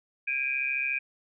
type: tone cluster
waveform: sine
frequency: 1630 / 2348 / 2482 Hz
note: G#6 / D7 / D#7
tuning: -33 / -1 / -5 cents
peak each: -38 / -30 / -29 dBFS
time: 0.27-0.99 s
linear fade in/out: 10 ms
effects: none